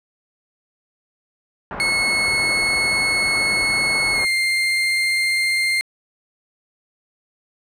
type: low-pass noise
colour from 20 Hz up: white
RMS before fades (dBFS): -30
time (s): 1.71-4.25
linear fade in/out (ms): 0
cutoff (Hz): 1500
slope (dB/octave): 24
type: tone with pitch glide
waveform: 35% pulse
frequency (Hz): 2188 to 2105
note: C#7 to C7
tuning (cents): -23 to +10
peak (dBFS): -15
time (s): 1.8-5.81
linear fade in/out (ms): 0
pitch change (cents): -67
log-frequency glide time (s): 4.13-4.29
effects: low-pass 11000 Hz 12 dB/octave